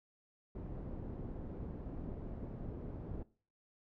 pink low-pass noise, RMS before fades -44 dBFS, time 0.55-3.23 s, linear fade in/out 5 ms, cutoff 420 Hz, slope 12 dB/octave, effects noise-tail reverb RT60 0.4 s tail -19 dB re dry

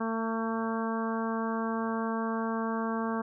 harmonic tone, 225.2 Hz, A3, 40 cents sharp, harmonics 1 / 2 / 3 / 4 / 5 / 6 / 7, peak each -31 / -36 / -39 / -38 / -37 / -43 / -42 dBFS, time 0-3.22 s, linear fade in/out 10 ms, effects none

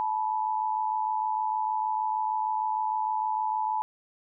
sine tone pair together, 870 / 976.5 Hz, A5 / B5, -20 / -20 cents, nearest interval major second, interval 200 cents, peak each -27 / -30 dBFS, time 0-3.82 s, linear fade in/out 0 ms, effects none

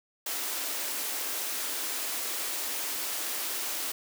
white high-pass noise, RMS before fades -33 dBFS, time 0.26-3.92 s, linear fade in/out 5 ms, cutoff 250 Hz, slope 48 dB/octave, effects none

